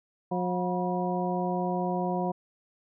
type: harmonic tone with a mistuned harmonic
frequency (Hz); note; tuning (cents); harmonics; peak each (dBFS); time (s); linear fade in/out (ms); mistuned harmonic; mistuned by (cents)
180; F#3; -47; 1 / 2 / 3 / 4 / 5; -30 / -33 / -35 / -32 / -35; 0.31-2.32; 10; 5; +120
effects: none